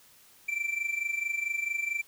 triangle tone with amplitude modulation, 2344 Hz, D7, 4 cents flat, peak -24 dBFS, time 0.48-2.02 s, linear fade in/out 10 ms, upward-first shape sine, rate 24.5 Hz, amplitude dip 75%, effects white hiss -58 dBFS RMS until 2.07 s

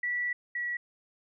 sine tone pair in turn, 1953 / 1932.8 Hz, B6 / B6, -20 / -38 cents, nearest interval unison, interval 18 cents, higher first, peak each -28 / -30 dBFS, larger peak first, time 0.03-0.33 / 0.55-0.77 s, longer first, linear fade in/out 5 ms, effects none

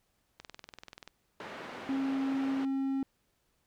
click train, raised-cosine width 0.2 ms, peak -28 dBFS, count 15, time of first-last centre 0.4-1.076 s, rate 20.7 Hz
pink band-pass noise, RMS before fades -44 dBFS, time 1.4-2.65 s, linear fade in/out 2 ms, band 280 to 2400 Hz, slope 12 dB/octave
triangle tone, 270 Hz, C#4, 45 cents flat, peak -27 dBFS, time 1.89-3.03 s, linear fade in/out 2 ms
effects pink hiss -75 dBFS RMS until 3.66 s

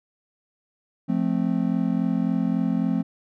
triangle chord, F major, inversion none, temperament just, 174.61 / 218.3 / 261.9 Hz, F3 / A3 / C4, 0 / -13 / +2 cents, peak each -23 dBFS, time 1.08-3.03 s, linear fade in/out 20 ms, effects none

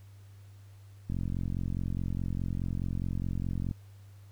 click train, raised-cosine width 5 ms, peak -21 dBFS, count 118, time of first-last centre 1.1-3.712 s, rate 44.8 Hz, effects added 99 Hz sine -49 dBFS peak until 4.31 s + pink hiss -65 dBFS RMS until 4.31 s

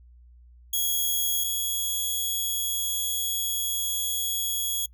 5% pulse tone pair in turn, 3322 / 3343 Hz, G#7 / G#7, 0 / +11 cents, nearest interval unison, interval 11 cents, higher second, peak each -15 / -18 dBFS, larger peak first, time 0.73-1.44 / 1.44-4.86 s, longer second, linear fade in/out 5 ms, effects noise-tail reverb RT60 0.1 s tail -26 dB re dry + added 60 Hz sine -49 dBFS peak until 4.93 s

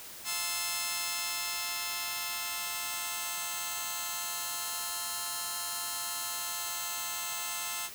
5% pulse chord, F major seventh, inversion none, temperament just, 698.5 / 873.1 / 1047.7 / 1309.6 Hz, F5 / A5 / C6 / E6, 0 / -14 / +2 / -12 cents, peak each -31 / -28 / -26 / -26 dBFS, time 0.24-7.9 s, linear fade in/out 50 ms, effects white hiss -46 dBFS RMS until 7.94 s

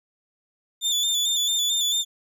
30% pulse tone with vibrato, 3530 Hz, A7, 5 cents sharp, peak -18 dBFS, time 0.81-2.05 s, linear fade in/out 50 ms, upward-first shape square, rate 4.5 Hz, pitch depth 37 cents each way, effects none

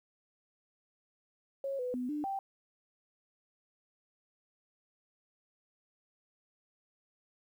sine tone with pitch steps, 548 / 498.6 / 249.9 / 297.5 / 782 Hz, C#5 / B4 / B3 / D4 / G5, -20 / +16 / +21 / +22 / -4 cents, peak -33 dBFS, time 1.64-2.39 s, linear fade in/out 2 ms, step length 150 ms, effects 11-bit

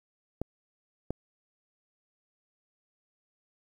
clicks, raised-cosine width 2 ms, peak -18 dBFS, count 2, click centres 0.416 / 1.106 s, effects 9-bit

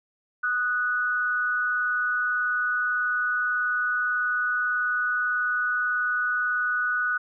sine tone pair together, 1241.7 / 1480 Hz, D#6 / F#6, -4 / 0 cents, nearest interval minor third, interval 304 cents, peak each -30 / -23 dBFS, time 0.43-7.18 s, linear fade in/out 10 ms, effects none

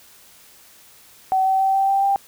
sine tone with pitch steps, 760 / 766.2 / 772.4 / 778.7 / 785 / 791.4 Hz, F#5 / G5 / G5 / G5 / G5 / G5, +46 / -40 / -26 / -12 / +2 / +16 cents, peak -15 dBFS, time 1.32-2.16 s, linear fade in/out 0 ms, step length 140 ms, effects white hiss -49 dBFS RMS until 2.27 s

